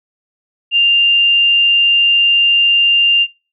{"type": "tone with frequency modulation", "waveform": "sine", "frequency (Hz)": 2794, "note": "F7", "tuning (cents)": 0, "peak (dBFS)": -8, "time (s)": [0.71, 3.27], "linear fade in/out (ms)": 50, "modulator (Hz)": 78, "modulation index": 0.21, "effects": ["noise-tail reverb RT60 0.4 s tail -26 dB re dry"]}